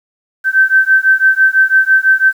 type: beating tone pair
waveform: sine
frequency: 1545 / 1551 Hz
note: G6 / G6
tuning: -26 / -19 cents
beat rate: 6 Hz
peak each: -10 dBFS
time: 0.44-2.33 s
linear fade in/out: 50 ms
effects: 7-bit